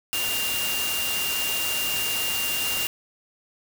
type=tone in noise; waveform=sine; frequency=2794 Hz; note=F7; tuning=in tune; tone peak=-27 dBFS; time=0.13-2.87 s; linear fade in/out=0 ms; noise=white; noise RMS=-28 dBFS; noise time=0.13-2.87 s; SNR=-2 dB; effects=none